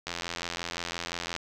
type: click train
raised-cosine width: 0.2 ms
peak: -15 dBFS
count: 112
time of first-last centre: 0.07-1.364 s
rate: 85.8 Hz
effects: none